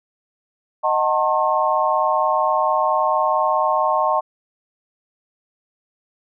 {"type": "chord", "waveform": "sine", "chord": "D# diminished seventh", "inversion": "none", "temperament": "just", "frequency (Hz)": [622.3, 746.7, 896, 1075.3], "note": ["D#5", "F#5", "A5", "C6"], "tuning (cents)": [0, 16, 31, 47], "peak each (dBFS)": [-21, -23, -21, -20], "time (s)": [0.83, 4.21], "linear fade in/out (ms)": 20, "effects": []}